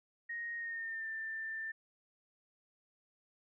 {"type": "tone with pitch glide", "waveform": "sine", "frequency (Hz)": [1869, 1783.6], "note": ["A#6", "A6"], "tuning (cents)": [4, 23], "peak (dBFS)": -38, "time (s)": [0.29, 1.72], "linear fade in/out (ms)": 10, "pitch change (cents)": -81, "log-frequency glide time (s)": [0.56, 1.08], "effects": []}